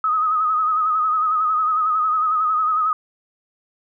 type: tone with vibrato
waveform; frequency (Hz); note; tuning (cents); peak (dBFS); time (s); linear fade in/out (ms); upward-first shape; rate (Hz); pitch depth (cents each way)
sine; 1262; D#6; +24; -16; 0.04-2.93; 2; sine; 11; 53
effects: none